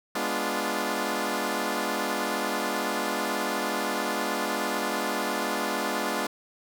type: chord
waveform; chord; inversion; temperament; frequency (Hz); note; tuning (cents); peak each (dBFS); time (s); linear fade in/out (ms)
10% pulse; G# diminished seventh; none; equal with one note detuned; 207.7 / 246.9 / 292.6 / 349.2; G#3 / B3 / D4 / F4; 0 / 0 / -6 / 0; -24; 0.15-6.27; 5
effects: none